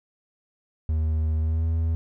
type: tone with pitch glide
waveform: triangle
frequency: 78.6 to 81.51 Hz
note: D#2 to E2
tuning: +18 to -19 cents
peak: -19 dBFS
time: 0.89-1.95 s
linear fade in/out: 0 ms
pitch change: +63 cents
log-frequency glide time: 1.4-1.66 s
effects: none